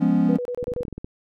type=chord; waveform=triangle; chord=C# dominant seventh; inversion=first; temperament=equal; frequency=174.61 / 207.7 / 246.9 / 277.2 Hz; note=E#3 / G#3 / B3 / C#4; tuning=0 / 0 / 0 / 0 cents; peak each=-20 dBFS; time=0-0.38 s; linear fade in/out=20 ms
type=tone bursts; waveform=sine; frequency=490.6 Hz; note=B4; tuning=12 cents flat; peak=-25 dBFS; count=6; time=0.29-0.832 s; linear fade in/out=0 ms; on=67 ms; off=28 ms
type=clicks; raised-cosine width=3 ms; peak=-20 dBFS; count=10; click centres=0.628 / 0.681 / 0.719 / 0.763 / 0.808 / 0.852 / 0.882 / 0.927 / 0.98 / 1.045 s
effects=none